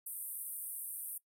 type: band-pass noise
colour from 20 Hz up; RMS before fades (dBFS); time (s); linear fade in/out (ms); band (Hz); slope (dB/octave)
white; -43; 0.06-1.18; 5; 8700 to 15000; 96
effects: noise-tail reverb RT60 0.1 s tail -20 dB re dry